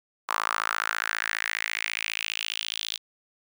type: tone with high-pass filter sweep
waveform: sawtooth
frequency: 54.7 Hz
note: A1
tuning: 9 cents flat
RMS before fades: -30 dBFS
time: 0.28-2.98 s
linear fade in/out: 20 ms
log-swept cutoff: 1100 to 3600 Hz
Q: 3.9
effects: none